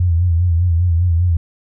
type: tone with vibrato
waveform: sine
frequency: 86.2 Hz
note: F2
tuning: 22 cents flat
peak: -11 dBFS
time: 0-1.37 s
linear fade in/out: 5 ms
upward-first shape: sine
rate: 5 Hz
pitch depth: 80 cents each way
effects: none